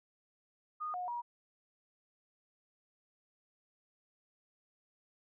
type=tone with pitch steps; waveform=sine; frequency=1231 / 723 / 956 Hz; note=D#6 / F#5 / A#5; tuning=-19 / -40 / +43 cents; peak=-36 dBFS; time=0.8-1.22 s; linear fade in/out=20 ms; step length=140 ms; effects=none